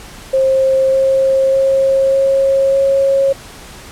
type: tone with pitch steps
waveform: sine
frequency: 531 / 534.7 / 538.4 / 542.2 / 545.9 Hz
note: C5 / C5 / C5 / C#5 / C#5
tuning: +25 / +37 / +49 / -38 / -27 cents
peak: -9 dBFS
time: 0.33-3.33 s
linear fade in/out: 10 ms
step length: 600 ms
effects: pink hiss -35 dBFS RMS until 3.91 s + low-pass 11000 Hz 12 dB/octave